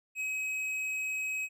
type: tone with tanh clipping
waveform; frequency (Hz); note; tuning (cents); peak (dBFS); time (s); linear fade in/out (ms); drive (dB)
sine; 2544; D#7; +38; -33; 0.15-1.49; 50; 9
effects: none